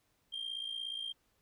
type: tone with amplitude modulation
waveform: sine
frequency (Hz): 3190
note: G7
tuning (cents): +30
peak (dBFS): -32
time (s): 0.32-1.13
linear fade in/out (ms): 20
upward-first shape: sine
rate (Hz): 56.9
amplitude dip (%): 80
effects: tanh soft clip ceiling -34 dBFS + pink hiss -75 dBFS RMS until 1.41 s